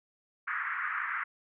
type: band-pass noise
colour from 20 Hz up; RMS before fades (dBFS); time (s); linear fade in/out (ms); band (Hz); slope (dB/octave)
pink; -34; 0.47-1.24; 10; 1200 to 2000; 48
effects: none